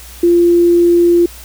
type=tone; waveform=sine; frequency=345.5 Hz; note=F4; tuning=19 cents flat; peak=-6 dBFS; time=0.23-1.26 s; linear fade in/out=5 ms; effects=added 60 Hz sine -35 dBFS peak until 1.44 s + white hiss -36 dBFS RMS until 1.44 s